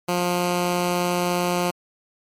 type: tone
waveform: 10% pulse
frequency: 177 Hz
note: F3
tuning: 23 cents sharp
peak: -12 dBFS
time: 0.08-1.71 s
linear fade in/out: 10 ms
effects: MP3 64 kbps